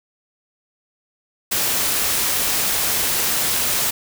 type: noise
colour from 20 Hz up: white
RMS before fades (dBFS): -20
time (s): 1.51-3.91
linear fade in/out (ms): 10
effects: none